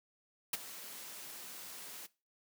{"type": "noise with ADSR envelope", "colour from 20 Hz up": "white", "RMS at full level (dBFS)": -32, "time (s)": [0.53, 2.07], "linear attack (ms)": 5, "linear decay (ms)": 24, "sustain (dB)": -16, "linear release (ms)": 15, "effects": ["noise-tail reverb RT60 0.3 s tail -20 dB re dry", "high-pass 150 Hz 12 dB/octave"]}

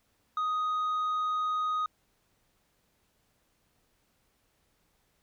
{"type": "tone with tanh clipping", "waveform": "sine", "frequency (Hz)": 1248, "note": "D#6", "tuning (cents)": 5, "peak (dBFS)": -28, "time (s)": [0.37, 1.86], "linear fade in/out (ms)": 2, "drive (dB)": 3, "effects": ["pink hiss -72 dBFS RMS until 5.22 s"]}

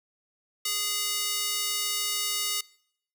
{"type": "tone with high-pass filter", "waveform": "square", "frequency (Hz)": 413.6, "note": "G#4", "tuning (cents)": -7, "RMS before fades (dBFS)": -29, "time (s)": [0.65, 2.61], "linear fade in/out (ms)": 5, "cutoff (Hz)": 3500, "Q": 0.78, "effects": ["noise-tail reverb RT60 0.7 s tail -24 dB re dry"]}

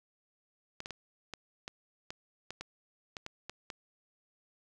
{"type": "clicks", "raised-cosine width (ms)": 0.2, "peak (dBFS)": -23, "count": 12, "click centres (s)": [0.804, 0.859, 0.907, 1.337, 1.679, 2.105, 2.506, 2.61, 3.168, 3.264, 3.496, 3.702], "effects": []}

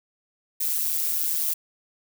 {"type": "noise with amplitude modulation", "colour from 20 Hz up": "violet", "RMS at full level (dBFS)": -22, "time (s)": [0.6, 1.54], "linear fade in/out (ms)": 10, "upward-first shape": "sine", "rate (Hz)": 158, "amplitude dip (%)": 75, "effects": []}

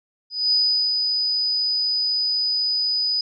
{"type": "tone with ADSR envelope", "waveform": "sine", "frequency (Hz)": 4978, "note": "D#8", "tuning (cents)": 0, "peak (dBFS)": -15, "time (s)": [0.3, 3.21], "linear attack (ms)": 220, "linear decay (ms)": 400, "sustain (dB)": -4, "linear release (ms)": 4, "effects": []}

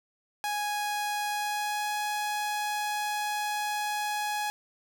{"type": "tone with pitch glide", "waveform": "sawtooth", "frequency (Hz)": [830.6, 836.9], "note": ["G#5", "G#5"], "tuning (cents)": [0, 13], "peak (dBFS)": -25, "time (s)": [0.44, 4.5], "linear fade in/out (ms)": 0, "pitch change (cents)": 13, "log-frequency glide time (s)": [1.28, 1.89], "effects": []}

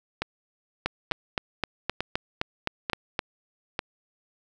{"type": "two click trains", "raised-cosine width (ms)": 0.3, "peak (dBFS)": [-9, -11], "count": [10, 5], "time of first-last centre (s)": [[0.86, 3.192], [0.22, 3.791]], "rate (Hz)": [3.86, 1.12], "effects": []}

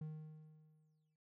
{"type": "tone with exponential decay", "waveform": "triangle", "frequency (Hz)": 155.1, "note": "D#3", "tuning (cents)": -5, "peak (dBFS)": -40, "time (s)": [0.01, 1.16], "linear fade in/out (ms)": 5, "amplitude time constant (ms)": 250, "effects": []}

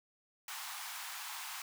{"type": "high-pass noise", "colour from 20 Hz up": "pink", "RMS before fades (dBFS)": -44, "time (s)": [0.48, 1.62], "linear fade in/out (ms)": 2, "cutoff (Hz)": 810, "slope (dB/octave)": 48, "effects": []}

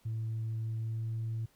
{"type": "tone with pitch glide", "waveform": "sine", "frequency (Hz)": [111.7, 112.54], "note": ["A2", "A2"], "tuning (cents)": [27, 40], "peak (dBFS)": -31, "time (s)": [0.05, 1.46], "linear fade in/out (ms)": 10, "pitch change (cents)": 13, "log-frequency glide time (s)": [0.59, 1.15], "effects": ["tanh soft clip ceiling -30 dBFS", "pink hiss -68 dBFS RMS until 1.55 s"]}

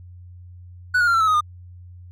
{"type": "tone with pitch steps", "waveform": "triangle", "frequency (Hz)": [1480, 1432.1, 1385.7, 1340.8, 1297.4, 1255.4, 1214.7], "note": ["F#6", "F6", "F6", "E6", "E6", "D#6", "D#6"], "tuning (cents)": [0, 43, -14, 29, -28, 15, -42], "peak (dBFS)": -13, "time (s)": [0.94, 1.409], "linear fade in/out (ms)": 10, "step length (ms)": 67, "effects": ["added 89 Hz sine -39 dBFS peak until 2.11 s"]}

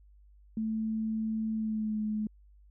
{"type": "tone with pitch glide", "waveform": "sine", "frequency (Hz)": [220, 213.9], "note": ["A3", "A3"], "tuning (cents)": [0, -49], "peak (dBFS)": -29, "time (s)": [0.57, 2.27], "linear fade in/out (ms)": 2, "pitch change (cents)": -49, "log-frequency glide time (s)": [1.54, 2], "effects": ["added 50 Hz sine -55 dBFS peak until 2.7 s"]}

